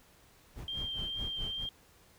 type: noise with tremolo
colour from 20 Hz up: brown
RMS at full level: -40 dBFS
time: 0.54-1.68 s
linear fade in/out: 50 ms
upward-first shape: sine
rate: 4.7 Hz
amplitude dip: 95%
type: tone with vibrato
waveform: sine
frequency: 3169 Hz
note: G7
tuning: 18 cents sharp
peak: -35 dBFS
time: 0.68-1.69 s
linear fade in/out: 2 ms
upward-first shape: triangle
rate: 2.3 Hz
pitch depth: 18 cents each way
effects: pink hiss -62 dBFS RMS until 2.18 s